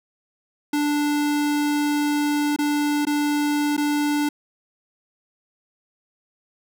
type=tone with dropouts; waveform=square; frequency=293.7 Hz; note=D4; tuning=in tune; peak=-20 dBFS; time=0.73-4.29 s; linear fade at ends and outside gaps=5 ms; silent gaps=2.563-2.587 / 3.052-3.068 / 3.767-3.777 s; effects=none